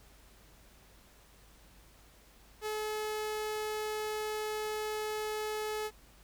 sawtooth tone, 428.4 Hz, A4, 46 cents flat, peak -30 dBFS, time 2.61-5.91 s, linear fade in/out 50 ms, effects added 50 Hz sine -61 dBFS peak until 6.23 s + pink hiss -61 dBFS RMS until 6.23 s

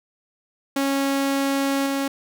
sawtooth tone with level steps, 275.2 Hz, C#4, 12 cents flat, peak -16 / -18 dBFS, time 0.76-2.08 s, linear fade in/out 5 ms, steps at 1.86 s, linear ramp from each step 5 ms, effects none

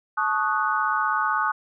sine chord, D# half-diminished seventh, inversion second, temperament equal with one note detuned, 867.9 / 1108.7 / 1244.5 / 1480 Hz, A5 / C#6 / D#6 / F#6, -24 / 0 / 0 / 0 cents, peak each -27 / -27 / -25 / -26 dBFS, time 0.17-1.52 s, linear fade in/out 10 ms, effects none

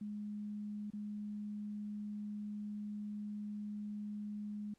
sine tone with dropouts, 208.4 Hz, G#3, 6 cents sharp, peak -40 dBFS, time 0.01-4.74 s, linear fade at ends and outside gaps 5 ms, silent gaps 0.904-0.933 s, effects pink hiss -75 dBFS RMS until 4.78 s + low-pass 10000 Hz 12 dB/octave

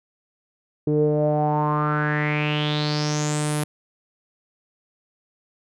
sawtooth tone with low-pass filter sweep, 150 Hz, D3, 37 cents sharp, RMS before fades -22 dBFS, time 0.87-3.64 s, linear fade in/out 5 ms, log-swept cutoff 380 to 11000 Hz, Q 6.4, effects none

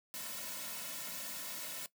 white noise with comb filter, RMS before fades -43 dBFS, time 0.14-1.86 s, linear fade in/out 0 ms, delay 2.5 ms, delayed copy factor -0.8, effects noise-tail reverb RT60 0.1 s tail -17 dB re dry + high-pass 150 Hz 12 dB/octave

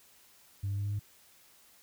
sine tone with pitch steps, 99 / 99.98 / 100.96 / 101.96 / 102.97 Hz, G2 / G2 / G#2 / G#2 / G#2, +18 / +35 / -48 / -31 / -14 cents, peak -29 dBFS, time 0.63-0.995 s, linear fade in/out 10 ms, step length 73 ms, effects tanh soft clip ceiling -28 dBFS + white hiss -61 dBFS RMS until 1.82 s

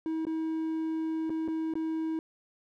triangle tone with dropouts, 320.2 Hz, D#4, 50 cents sharp, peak -27 dBFS, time 0.06-2.19 s, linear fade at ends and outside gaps 1 ms, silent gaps 0.252-0.268 / 1.296-1.302 / 1.478-1.484 / 1.738-1.754 s, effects none

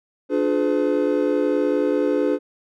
triangle chord, D diminished seventh, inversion none, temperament just, 293.7 / 352.4 / 422.9 / 507.5 Hz, D4 / F4 / Ab4 / Cb5, 0 / +16 / +31 / +47 cents, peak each -20 / -24 / -21 / -21 dBFS, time 0.29-2.39 s, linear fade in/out 50 ms, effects none

